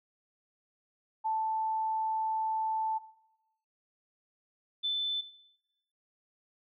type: tone pair in turn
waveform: sine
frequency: 880 / 3520 Hz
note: A5 / A7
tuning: 0 / 0 cents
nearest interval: 2 octaves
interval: 2400 cents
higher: second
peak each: -28 dBFS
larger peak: neither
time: 1.24-2.99 / 4.83-5.22 s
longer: first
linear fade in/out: 20 ms
effects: noise-tail reverb RT60 0.9 s tail -18 dB re dry